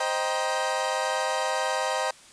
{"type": "chord", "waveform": "30% pulse", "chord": "C minor seventh", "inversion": "none", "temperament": "equal with one note detuned", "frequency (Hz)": [523.3, 622.3, 784, 946.4], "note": ["C5", "Eb5", "G5", "Bb5"], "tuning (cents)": [0, 0, 0, 26], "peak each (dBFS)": -28, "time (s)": [0, 2.11], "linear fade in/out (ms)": 5, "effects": ["white hiss -51 dBFS RMS until 2.32 s", "resampled to 22050 Hz"]}